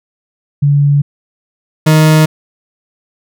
sine / 40% pulse tone pair in turn, 143.3 / 155.92 Hz, D3 / D#3, -42 / +4 cents, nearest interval minor second, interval 146 cents, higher second, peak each -6 / -4 dBFS, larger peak second, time 0.62-1.02 / 1.86-2.26 s, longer neither, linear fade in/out 10 ms, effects none

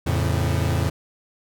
40% pulse chord, F augmented, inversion none, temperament equal with one note detuned, 85.21 / 110 / 138.59 Hz, F2 / A2 / C#3, -42 / 0 / 0 cents, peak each -22 / -24 / -24 dBFS, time 0.06-0.9 s, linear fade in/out 10 ms, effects none

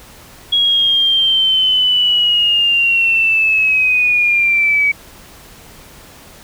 sine linear sweep, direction down, 3322 to 2264 Hz, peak -10 dBFS, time 0.52-4.92 s, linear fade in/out 10 ms, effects pink hiss -40 dBFS RMS until 6.43 s

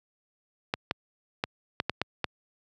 clicks, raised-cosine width 0.3 ms, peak -10 dBFS, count 7, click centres 0.739 / 0.911 / 1.439 / 1.801 / 1.896 / 2.016 / 2.243 s, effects high-pass 80 Hz 12 dB/octave

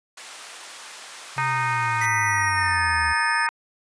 pink high-pass noise, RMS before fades -40 dBFS, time 0.17-2.06 s, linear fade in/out 5 ms, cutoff 930 Hz, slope 12 dB/octave
triangle linear sweep, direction down, 134.7 to 74.5 Hz, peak -28 dBFS, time 1.36-3.14 s, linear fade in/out 20 ms
harmonic tone, 308.9 Hz, D#4, 12 cents flat, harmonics 3 / 4 / 5 / 6 / 7 / 8, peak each -25 / -27 / -29 / -31 / -32 / -33 dBFS, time 1.38-3.49 s, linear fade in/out 0 ms
square tone with pitch glide, 1975.5 to 1739.8 Hz, B6 to A6, 0 to -20 cents, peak -24 dBFS, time 2.01-3.47 s, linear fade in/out 5 ms, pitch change -220 cents, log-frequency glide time 2.25-2.81 s
effects resampled to 22050 Hz

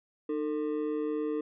triangle ring-modulated tone, 377 Hz, F#4, 32 cents sharp, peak -24 dBFS, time 0.29-1.41 s, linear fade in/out 5 ms, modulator 71.4 Hz, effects resampled to 8000 Hz

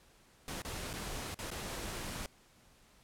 pink noise with dropouts, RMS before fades -41 dBFS, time 0.48-2.26 s, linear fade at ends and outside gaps 1 ms, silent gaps 0.62-0.649 / 0.931-0.937 / 1.344-1.389 / 1.504-1.514 s, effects pink hiss -64 dBFS RMS until 3.03 s + low-pass 12000 Hz 12 dB/octave

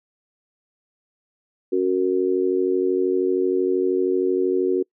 sine tone with amplitude modulation, 370 Hz, F#4, in tune, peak -13 dBFS, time 1.72-4.83 s, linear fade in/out 10 ms, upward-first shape sine, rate 92.9 Hz, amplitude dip 95%, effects noise-tail reverb RT60 0.1 s tail -26 dB re dry

